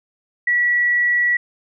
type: tone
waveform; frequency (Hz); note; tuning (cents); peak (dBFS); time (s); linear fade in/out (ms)
sine; 1939; B6; -32; -14; 0.47-1.37; 5
effects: none